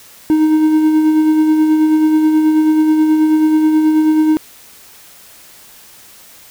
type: tone with tremolo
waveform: triangle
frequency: 311.1 Hz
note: D#4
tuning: in tune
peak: -5 dBFS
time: 0.3-4.37 s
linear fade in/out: 0 ms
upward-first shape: sine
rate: 9.3 Hz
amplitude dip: 35%
effects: white hiss -41 dBFS RMS until 6.5 s